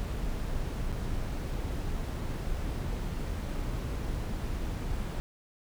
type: noise with dropouts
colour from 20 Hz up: brown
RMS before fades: -33 dBFS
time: 0-5.2 s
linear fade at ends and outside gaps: 0 ms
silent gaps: 0.919-0.926 s
effects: none